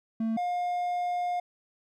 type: tone pair in turn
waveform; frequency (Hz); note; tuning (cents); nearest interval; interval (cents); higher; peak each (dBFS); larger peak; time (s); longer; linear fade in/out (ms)
triangle; 224 / 711.2; A3 / F5; +31 / +31; octave + minor sixth; 2000; second; -24 / -25; first; 0.2-0.37 / 0.37-1.4; second; 5
effects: none